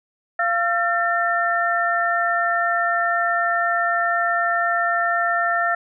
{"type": "tone cluster", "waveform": "sine", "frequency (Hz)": [691, 1359, 1798], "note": ["F5", "F6", "A6"], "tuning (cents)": [-19, -48, 37], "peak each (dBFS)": -22, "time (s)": [0.39, 5.75], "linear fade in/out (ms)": 5, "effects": []}